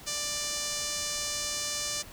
sawtooth tone with band-pass filter, 590 Hz, D5, 8 cents sharp, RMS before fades -33 dBFS, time 0.06-2.03 s, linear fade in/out 20 ms, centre 6200 Hz, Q 1.9, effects pink hiss -48 dBFS RMS until 2.12 s

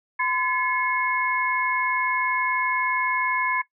sine tone cluster, 1020 / 1709 / 2176 Hz, C6 / G#6 / C#7, -44 / +49 / -33 cents, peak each -25 dBFS, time 0.19-3.62 s, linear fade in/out 10 ms, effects noise-tail reverb RT60 0.1 s tail -17 dB re dry

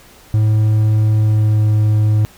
triangle tone with pitch glide, 107.9 to 106.85 Hz, A2 to G#2, -33 to +50 cents, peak -8 dBFS, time 0.34-2.25 s, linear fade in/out 0 ms, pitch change -17 cents, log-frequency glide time 1.13-1.7 s, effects pink hiss -44 dBFS RMS until 2.37 s

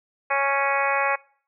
harmonic tone, 277.1 Hz, C#4, 1 cent flat, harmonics 2 / 3 / 4 / 5 / 6 / 7 / 8 / 9, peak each -27 / -26 / -26 / -30 / -29 / -30 / -29 / -31 dBFS, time 0.3-1.16 s, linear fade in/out 10 ms, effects noise-tail reverb RT60 0.5 s tail -23 dB re dry

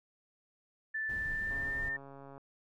sine tone with pitch glide, 1760 to 1804.3 Hz, A6 to A6, 0 to +43 cents, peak -33 dBFS, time 0.94-1.97 s, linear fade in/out 10 ms, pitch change +43 cents, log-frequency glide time 1.14-1.81 s
brown noise, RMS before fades -44 dBFS, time 1.09-1.89 s, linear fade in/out 5 ms
click train, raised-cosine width 1 ms, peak -37 dBFS, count 121, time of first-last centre 1.51-2.38 s, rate 138 Hz
effects none

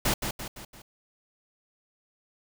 pink noise with echo, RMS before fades -25 dBFS, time 0.05-0.14 s, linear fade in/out 5 ms, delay 170 ms, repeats 4, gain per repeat -6 dB, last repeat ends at 0.82 s, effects none

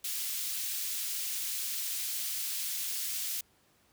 white high-pass noise, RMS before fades -35 dBFS, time 0.04-3.41 s, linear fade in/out 5 ms, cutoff 2800 Hz, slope 12 dB/octave, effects pink hiss -67 dBFS RMS until 3.92 s + high-pass 60 Hz 12 dB/octave

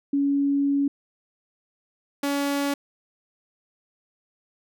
sine / sawtooth tone pair in turn, 281 / 282.6 Hz, C#4 / C#4, +24 / +34 cents, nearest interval unison, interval 10 cents, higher second, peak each -19 / -19 dBFS, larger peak neither, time 0.13-0.88 / 2.23-2.74 s, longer first, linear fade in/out 5 ms, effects none

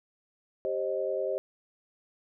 sine chord, C minor, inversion second, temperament equal with one note detuned, 392 / 532.1 / 622.3 Hz, G4 / C5 / Eb5, 0 / +29 / 0 cents, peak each -33 / -31 / -33 dBFS, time 0.65-1.38 s, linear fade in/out 0 ms, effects none

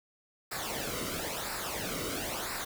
pink noise with flanger, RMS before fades -36 dBFS, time 0.51-2.65 s, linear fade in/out 10 ms, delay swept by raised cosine 0.31 to 1.21 ms, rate 0.99 Hz, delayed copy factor -0.7, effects none

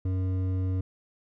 sine tone with hard clipping, 93.2 Hz, F#2, 13 cents sharp, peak -27 dBFS, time 0.05-0.81 s, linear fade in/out 5 ms, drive 9 dB, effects none

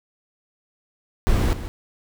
brown noise with echo, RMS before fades -18 dBFS, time 1.27-1.53 s, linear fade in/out 0 ms, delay 150 ms, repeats 1, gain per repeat -11 dB, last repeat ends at 1.68 s, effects none

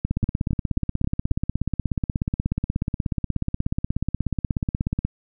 two click trains, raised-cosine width 5 ms, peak -10 / -10 dBFS, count 84 / 5, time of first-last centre 0.05-5.05 / 0.24-1.312 s, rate 16.6 / 3.73 Hz, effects none

